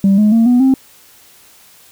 sine tone with pitch steps, 196 / 211.3 / 227.8 / 245.5 / 264.7 Hz, G3 / G#3 / A#3 / B3 / C4, 0 / +30 / -40 / -10 / +20 cents, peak -5 dBFS, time 0.04-0.74 s, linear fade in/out 2 ms, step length 140 ms, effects tanh soft clip ceiling -5 dBFS + white hiss -45 dBFS RMS until 1.91 s

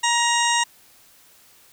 harmonic tone, 944 Hz, A#5, 22 cents sharp, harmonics 1 / 2 / 3 / 4 / 6 / 7 / 8 / 9, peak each -21 / -24 / -26 / -27 / -29 / -29 / -30 / -31 dBFS, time 0.03-0.64 s, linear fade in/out 10 ms, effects white hiss -53 dBFS RMS until 1.72 s

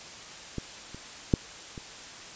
clicks, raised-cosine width 3 ms, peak -19 / -29 / -7 / -26 dBFS, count 4, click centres 0.583 / 0.946 / 1.338 / 1.778 s, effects white hiss -44 dBFS RMS until 2.35 s + resampled to 16000 Hz

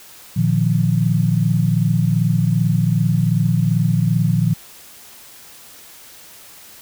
sine chord, Bb suspended fourth, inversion none, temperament equal with one note detuned, 116.54 / 152.01 / 174.61 Hz, Bb2 / Eb3 / F3, 0 / -40 / 0 cents, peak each -18 dBFS, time 0.36-4.54 s, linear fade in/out 10 ms, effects white hiss -42 dBFS RMS until 6.81 s

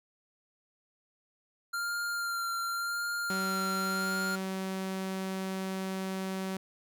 square tone with vibrato, 1390 Hz, F6, 9 cents flat, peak -32 dBFS, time 1.73-4.36 s, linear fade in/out 10 ms, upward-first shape sine, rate 0.9 Hz, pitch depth 19 cents each way
sawtooth tone, 190 Hz, F#3, 46 cents sharp, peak -29 dBFS, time 3.3-6.57 s, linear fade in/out 2 ms
effects none

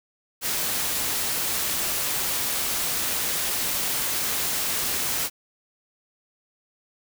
white noise, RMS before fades -26 dBFS, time 0.41-5.3 s, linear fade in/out 50 ms, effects none

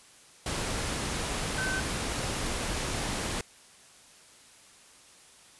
sine tone in noise, 1532 Hz, G6, 40 cents flat, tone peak -30 dBFS, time 1.58-1.8 s, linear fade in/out 2 ms, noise pink, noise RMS -32 dBFS, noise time 0.46-3.41 s, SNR -1 dB, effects white hiss -55 dBFS RMS until 5.59 s + resampled to 24000 Hz

